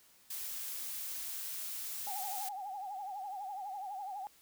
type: noise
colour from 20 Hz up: blue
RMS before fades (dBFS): -41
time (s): 0.3-2.49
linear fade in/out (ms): 5
type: tone with vibrato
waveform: sine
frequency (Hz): 788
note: G5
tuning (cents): +9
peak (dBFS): -39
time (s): 2.07-4.27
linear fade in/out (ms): 0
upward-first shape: triangle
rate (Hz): 12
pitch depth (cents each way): 130
effects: white hiss -64 dBFS RMS until 4.41 s